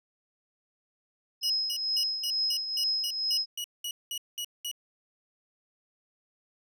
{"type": "tone with tremolo", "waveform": "sine", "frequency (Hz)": 5120, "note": "D#8", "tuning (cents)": 49, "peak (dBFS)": -24, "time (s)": [1.41, 3.46], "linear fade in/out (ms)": 50, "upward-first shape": "triangle", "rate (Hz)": 2.2, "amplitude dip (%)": 65}
{"type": "tone bursts", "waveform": "sawtooth", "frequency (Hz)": 2913, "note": "F#7", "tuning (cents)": -28, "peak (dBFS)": -29, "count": 13, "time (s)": [1.43, 4.714], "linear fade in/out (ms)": 2, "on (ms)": 68, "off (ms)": 200}
{"effects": []}